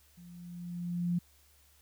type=tone with level ramp; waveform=sine; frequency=174.6 Hz; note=F3; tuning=in tune; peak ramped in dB=-50 to -26 dBFS; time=0.17-1.19 s; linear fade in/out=10 ms; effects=added 71 Hz sine -65 dBFS peak until 1.81 s + white hiss -65 dBFS RMS until 1.81 s